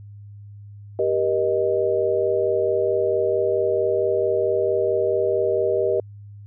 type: chord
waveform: sine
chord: Eb major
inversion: first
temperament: equal with one note detuned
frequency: 392 / 476.5 / 622.3 Hz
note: G4 / Bb4 / Eb5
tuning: 0 / +38 / 0 cents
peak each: -22 / -22 / -23 dBFS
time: 0.99-6 s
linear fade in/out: 2 ms
effects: added 102 Hz sine -38 dBFS peak until 6.46 s